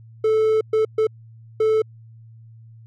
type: tone bursts at uneven times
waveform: triangle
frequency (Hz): 437.1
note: A4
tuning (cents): -11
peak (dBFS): -13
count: 4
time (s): 0.24-0.61 / 0.73-0.85 / 0.98-1.07 / 1.6-1.82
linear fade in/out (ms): 5
effects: added 113 Hz sine -42 dBFS peak until 2.86 s